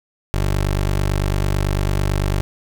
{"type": "tone", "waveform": "20% pulse", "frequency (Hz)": 49, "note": "G1", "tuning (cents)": 0, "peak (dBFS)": -12, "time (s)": [0.34, 2.41], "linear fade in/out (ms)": 0, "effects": []}